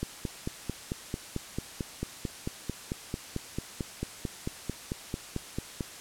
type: click train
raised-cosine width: 3 ms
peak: -18 dBFS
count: 27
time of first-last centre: 0.03-5.808 s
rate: 4.5 Hz
effects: white hiss -45 dBFS RMS until 6 s + low-pass 10000 Hz 12 dB/octave